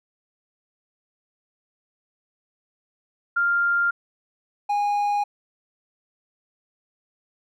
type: tone pair in turn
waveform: sine / triangle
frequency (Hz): 1396.9 / 821.1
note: F6 / G#5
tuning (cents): 0 / -20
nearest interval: major sixth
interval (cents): 920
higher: first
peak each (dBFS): -18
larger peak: neither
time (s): 3.36-3.91 / 4.69-5.24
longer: neither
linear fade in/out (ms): 10
effects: none